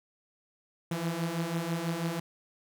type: beating tone pair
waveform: sawtooth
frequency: 163.3 / 169.4 Hz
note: E3 / E3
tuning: -16 / +48 cents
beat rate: 6.1 Hz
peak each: -31 / -28 dBFS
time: 0.91-2.2 s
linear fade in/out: 5 ms
effects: none